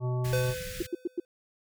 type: harmonic tone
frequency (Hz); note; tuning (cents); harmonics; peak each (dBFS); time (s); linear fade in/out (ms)
124.9; B2; +20; 1 / 3 / 5 / 7 / 9; -27 / -37 / -41 / -44 / -46; 0-0.55; 50
type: band-stop noise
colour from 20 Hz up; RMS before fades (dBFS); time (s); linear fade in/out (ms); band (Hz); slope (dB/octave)
pink; -40; 0.24-0.87; 10; 190 to 1500; 48
type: tone with exponential decay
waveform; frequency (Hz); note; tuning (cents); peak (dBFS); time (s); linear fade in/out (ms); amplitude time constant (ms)
square; 507; B4; +45; -26; 0.33-1.25; 1; 200
type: tone bursts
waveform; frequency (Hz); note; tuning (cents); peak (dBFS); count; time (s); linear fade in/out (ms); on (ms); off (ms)
sine; 348.7; F4; -3; -26; 4; 0.8-1.2; 5; 25; 100
effects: none